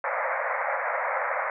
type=band-pass noise; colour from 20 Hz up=pink; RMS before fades=-28 dBFS; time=0.04-1.5 s; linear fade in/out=2 ms; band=510 to 2200 Hz; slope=96 dB/octave; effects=none